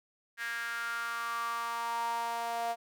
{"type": "tone with high-pass filter sweep", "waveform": "sawtooth", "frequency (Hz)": 233.1, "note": "A#3", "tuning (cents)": 0, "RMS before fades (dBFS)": -35, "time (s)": [0.37, 2.76], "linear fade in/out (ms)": 50, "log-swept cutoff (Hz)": [1700, 720], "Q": 6.4, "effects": []}